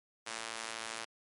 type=tone with high-pass filter; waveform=sawtooth; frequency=113 Hz; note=A2; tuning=47 cents sharp; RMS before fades=-42 dBFS; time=0.26-1.05 s; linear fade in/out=10 ms; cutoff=1000 Hz; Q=0.51; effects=MP3 48 kbps